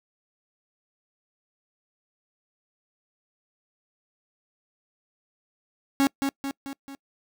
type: tone with echo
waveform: 45% pulse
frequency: 275.2 Hz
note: C#4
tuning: 12 cents flat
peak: -18 dBFS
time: 6-6.07 s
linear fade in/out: 0 ms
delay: 220 ms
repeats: 4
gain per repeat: -5 dB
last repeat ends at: 6.95 s
effects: noise-tail reverb RT60 0.1 s tail -26 dB re dry